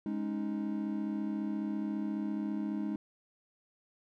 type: chord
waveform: triangle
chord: Ab suspended fourth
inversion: none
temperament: just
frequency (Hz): 207.7 / 276.9 / 311.5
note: Ab3 / Db4 / Eb4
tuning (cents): 0 / -2 / +2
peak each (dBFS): -33 / -38 / -35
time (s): 0.06-2.96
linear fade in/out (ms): 2
effects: none